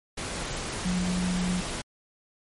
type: tone in noise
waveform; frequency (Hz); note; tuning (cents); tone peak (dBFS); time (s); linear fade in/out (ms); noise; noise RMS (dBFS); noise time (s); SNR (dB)
sine; 180.8; F#3; -40; -25; 0.85-1.61; 10; pink; -33; 0.17-1.82; +5
effects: MP3 48 kbps